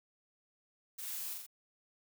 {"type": "noise with echo", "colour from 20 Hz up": "blue", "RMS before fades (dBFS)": -44, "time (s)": [0.98, 1.34], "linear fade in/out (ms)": 10, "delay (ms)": 42, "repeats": 3, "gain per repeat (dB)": -2, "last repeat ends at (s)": 1.466, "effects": []}